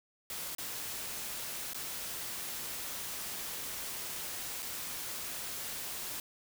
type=noise with dropouts; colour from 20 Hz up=white; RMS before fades=-40 dBFS; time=0.3-6.2 s; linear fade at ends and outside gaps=1 ms; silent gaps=0.55-0.583 / 1.734-1.745 / 4.623-4.627 s; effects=none